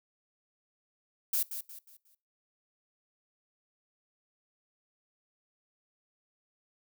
violet noise with echo, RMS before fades -29 dBFS, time 1.33-1.43 s, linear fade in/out 5 ms, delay 180 ms, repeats 4, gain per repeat -9 dB, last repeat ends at 2.15 s, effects noise-tail reverb RT60 0.3 s tail -21 dB re dry

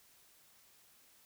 silence, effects white hiss -65 dBFS RMS until 1.25 s

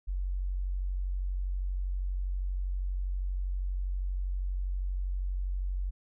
sine tone, 46.25 Hz, F#1, in tune, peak -29 dBFS, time 0.07-5.91 s, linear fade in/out 20 ms, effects none

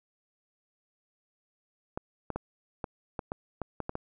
clicks, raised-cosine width 1 ms, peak -19 dBFS, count 10, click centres 1.975 / 2.303 / 2.36 / 2.842 / 3.192 / 3.319 / 3.617 / 3.803 / 3.894 / 3.954 s, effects none

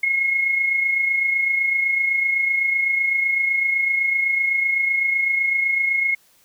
sine tone with amplitude modulation, 2163 Hz, C#7, 43 cents flat, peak -15 dBFS, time 0.03-6.15 s, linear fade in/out 5 ms, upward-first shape sine, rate 27.9 Hz, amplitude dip 45%, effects white hiss -57 dBFS RMS until 6.44 s

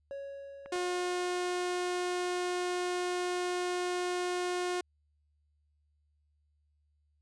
triangle tone with exponential decay, 555 Hz, C#5, 2 cents sharp, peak -35 dBFS, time 0.11-2.41 s, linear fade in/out 0 ms, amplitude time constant 500 ms
clicks, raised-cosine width 0.5 ms, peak -32 dBFS, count 2, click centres 0.66 / 0.759 s
sawtooth tone, 358.4 Hz, F4, 45 cents sharp, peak -27 dBFS, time 0.72-4.81 s, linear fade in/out 5 ms
effects added 74 Hz sine -70 dBFS peak until 7.21 s + resampled to 22050 Hz

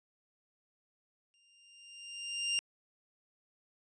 sawtooth tone with exponential growth, 2794 Hz, F7, in tune, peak -25 dBFS, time 1.34-2.59 s, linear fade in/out 0 ms, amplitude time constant 270 ms, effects resampled to 22050 Hz

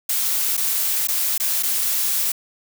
blue noise with dropouts, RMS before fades -21 dBFS, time 0.09-2.32 s, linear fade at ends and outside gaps 5 ms, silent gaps 0.569-0.575 / 1.073-1.084 / 1.379-1.399 / 1.627-1.631 s, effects none

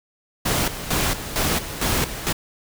pink noise with tremolo, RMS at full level -21 dBFS, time 0.45-2.33 s, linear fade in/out 10 ms, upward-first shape square, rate 2.2 Hz, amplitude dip 70%, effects none

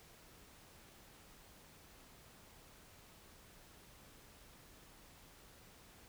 silence, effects pink hiss -61 dBFS RMS until 6.08 s

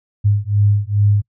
sine beating tone pair, 101.6 / 104 Hz, G#2 / G#2, -38 / +3 cents, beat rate 2.4 Hz, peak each -15 dBFS, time 0.24-1.22 s, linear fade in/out 20 ms, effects noise-tail reverb RT60 0.1 s tail -26 dB re dry

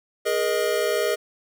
square chord, Ab suspended second, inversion none, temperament equal with one note detuned, 415.3 / 476.2 / 622.3 Hz, Ab4 / Bb4 / Eb5, 0 / +37 / 0 cents, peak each -26 dBFS, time 0.25-1.16 s, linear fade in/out 20 ms, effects none

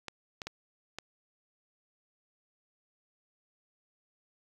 clicks, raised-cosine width 0.2 ms, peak -21 dBFS, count 4, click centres 0.083 / 0.418 / 0.47 / 0.986 s, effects 8-bit

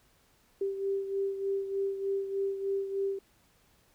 sine beating tone pair, 392 / 395.3 Hz, G4 / G4, 0 / +15 cents, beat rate 3.3 Hz, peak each -30 / -37 dBFS, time 0.61-3.19 s, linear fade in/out 5 ms, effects pink hiss -66 dBFS RMS until 3.94 s

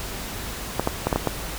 clicks, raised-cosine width 1 ms, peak -6 dBFS, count 6, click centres 0.796 / 0.874 / 1.07 / 1.128 / 1.16 / 1.273 s, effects added 50 Hz sine -38 dBFS peak until 1.58 s + pink hiss -33 dBFS RMS until 1.58 s

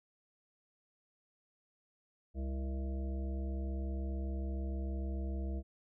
harmonic tone with a mistuned harmonic, 66.8 Hz, C2, 36 cents sharp, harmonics 1 / 3 / 5 / 7 / 9 / 10, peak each -35 / -45 / -47 / -53 / -55 / -54 dBFS, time 2.34-5.63 s, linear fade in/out 50 ms, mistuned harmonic 5, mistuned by -25 cents, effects none

